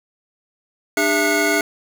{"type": "tone cluster", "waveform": "square", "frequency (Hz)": [298.1, 403, 667, 1459, 2172], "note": ["D4", "G4", "E5", "F#6", "C#7"], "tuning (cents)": [26, 48, 20, -25, -36], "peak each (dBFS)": -23, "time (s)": [0.97, 1.61], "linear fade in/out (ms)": 2, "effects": []}